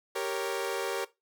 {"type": "chord", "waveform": "sawtooth", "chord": "G diminished", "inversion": "none", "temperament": "equal", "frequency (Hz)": [392, 466.2, 554.4], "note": ["G4", "Bb4", "Db5"], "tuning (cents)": [0, 0, 0], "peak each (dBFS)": [-31, -30, -32], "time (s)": [0.15, 1.05], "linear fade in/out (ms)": 10, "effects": ["noise-tail reverb RT60 0.2 s tail -17 dB re dry"]}